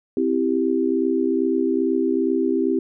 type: chord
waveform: sine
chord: C major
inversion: none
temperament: equal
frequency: 261.6 / 329.6 / 392 Hz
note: C4 / E4 / G4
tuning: 0 / 0 / 0 cents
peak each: -22 dBFS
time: 0.17-2.79 s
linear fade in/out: 2 ms
effects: none